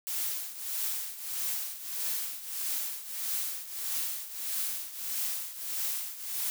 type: noise with tremolo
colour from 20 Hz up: blue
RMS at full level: -31 dBFS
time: 0.07-6.5 s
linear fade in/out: 0 ms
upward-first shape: triangle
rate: 1.6 Hz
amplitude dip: 80%
effects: none